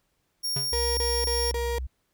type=tone; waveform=sawtooth; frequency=5550 Hz; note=F8; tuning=12 cents flat; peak=-24 dBFS; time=0.43-1.52 s; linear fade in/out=20 ms
type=tone with exponential decay; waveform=square; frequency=135.6 Hz; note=C#3; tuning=38 cents flat; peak=-28 dBFS; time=0.56-0.76 s; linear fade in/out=5 ms; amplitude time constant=42 ms
type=tone with pitch glide; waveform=sine; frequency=65.41 to 63.55 Hz; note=C2 to C2; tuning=0 to -50 cents; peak=-29 dBFS; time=0.72-1.87 s; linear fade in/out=10 ms; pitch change=-50 cents; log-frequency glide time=1.02-1.08 s
type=tone bursts; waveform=35% pulse; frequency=472.3 Hz; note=A#4; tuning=23 cents sharp; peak=-26 dBFS; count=4; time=0.73-1.783 s; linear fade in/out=0 ms; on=240 ms; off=31 ms
effects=pink hiss -73 dBFS RMS until 2.13 s